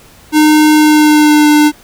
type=tone with pitch glide; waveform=square; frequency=305.6 to 299.3 Hz; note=D#4 to D4; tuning=-31 to +33 cents; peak=-5 dBFS; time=0.32-1.72 s; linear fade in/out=50 ms; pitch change=-36 cents; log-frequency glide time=0.73-1.48 s; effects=pink hiss -41 dBFS RMS until 1.83 s